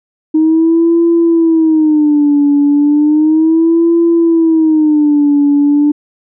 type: tone with vibrato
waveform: sine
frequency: 311.1 Hz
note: D#4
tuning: in tune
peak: -5 dBFS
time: 0.34-5.92 s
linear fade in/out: 10 ms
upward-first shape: sine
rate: 0.34 Hz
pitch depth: 140 cents each way
effects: tanh soft clip ceiling -2 dBFS

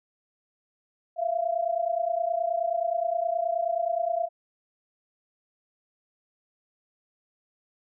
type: tone pair together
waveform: sine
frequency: 664.5 / 694 Hz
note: E5 / F5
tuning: +14 / -11 cents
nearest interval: minor second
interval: 75 cents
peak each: -27 dBFS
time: 1.16-4.29 s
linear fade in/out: 50 ms
effects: none

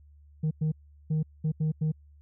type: tone bursts at uneven times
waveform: sine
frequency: 155.56 Hz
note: D#3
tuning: in tune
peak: -21 dBFS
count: 6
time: 0.43-0.51 / 0.61-0.72 / 1.1-1.23 / 1.44-1.52 / 1.6-1.72 / 1.81-1.92 s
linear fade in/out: 10 ms
effects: tanh soft clip ceiling -23 dBFS + added 73 Hz sine -52 dBFS peak until 2.21 s

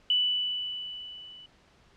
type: tone with level ramp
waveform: sine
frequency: 2974 Hz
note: F#7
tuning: 8 cents sharp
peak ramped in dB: -20 to -46 dBFS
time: 0.1-1.46 s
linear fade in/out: 2 ms
effects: pink hiss -61 dBFS RMS until 1.96 s + low-pass 5000 Hz 12 dB/octave

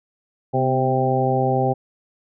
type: harmonic tone with a mistuned harmonic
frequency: 130.81 Hz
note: C3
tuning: in tune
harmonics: 1 / 2 / 3 / 4 / 5 / 6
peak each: -22 / -26 / -24 / -24 / -27 / -22 dBFS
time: 0.53-1.74 s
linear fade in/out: 20 ms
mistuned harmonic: 2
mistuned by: -45 cents
effects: none

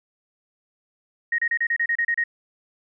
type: tone bursts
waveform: sine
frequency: 1870 Hz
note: A#6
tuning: 5 cents sharp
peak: -19 dBFS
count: 10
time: 1.32-2.239 s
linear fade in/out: 5 ms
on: 64 ms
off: 31 ms
effects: none

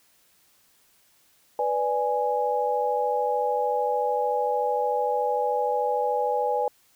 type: chord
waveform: sine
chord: G# diminished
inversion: first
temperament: equal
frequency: 493.9 / 587.3 / 830.6 Hz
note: B4 / D5 / G#5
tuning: 0 / 0 / 0 cents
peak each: -26 / -29 / -25 dBFS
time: 1.59-6.68 s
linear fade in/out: 2 ms
effects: white hiss -62 dBFS RMS until 6.95 s

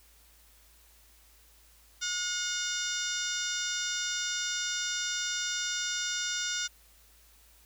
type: harmonic tone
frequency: 720 Hz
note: F#5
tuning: 47 cents flat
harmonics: 2 / 3 / 4 / 5 / 6 / 7 / 8 / 9 / 10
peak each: -36 / -44 / -41 / -37 / -44 / -40 / -36 / -46 / -40 dBFS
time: 2.01-6.68 s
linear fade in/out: 20 ms
effects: added 55 Hz sine -61 dBFS peak until 7.65 s + white hiss -61 dBFS RMS until 7.65 s

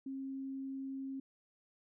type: tone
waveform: sine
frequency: 268.9 Hz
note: C4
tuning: 47 cents sharp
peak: -39 dBFS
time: 0.06-1.2 s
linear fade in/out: 5 ms
effects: none

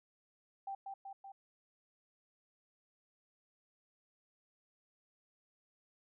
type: tone with echo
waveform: sine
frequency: 784 Hz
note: G5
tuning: in tune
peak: -39 dBFS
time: 0.67-0.75 s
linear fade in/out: 5 ms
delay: 190 ms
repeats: 3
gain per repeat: -3 dB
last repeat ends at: 1.32 s
effects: none

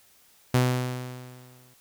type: tone with exponential decay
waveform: sawtooth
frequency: 125.9 Hz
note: B2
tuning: 34 cents sharp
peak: -14 dBFS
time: 0.54-1.74 s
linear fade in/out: 5 ms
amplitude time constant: 260 ms
effects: white hiss -59 dBFS RMS until 1.8 s

